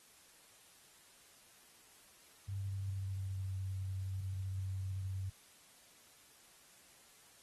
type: tone with pitch glide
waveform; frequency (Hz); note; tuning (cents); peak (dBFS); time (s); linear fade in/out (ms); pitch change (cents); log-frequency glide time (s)
sine; 98 to 95.27; G2 to G2; 0 to -49; -37; 2.48-5.3; 10; -49; 2.6-3.5
effects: white hiss -63 dBFS RMS until 7.42 s + AAC 32 kbps